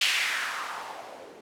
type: noise with low-pass filter sweep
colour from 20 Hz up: violet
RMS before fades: -31 dBFS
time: 0.01-1.41 s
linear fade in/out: 5 ms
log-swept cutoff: 2900 to 400 Hz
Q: 2.5
effects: none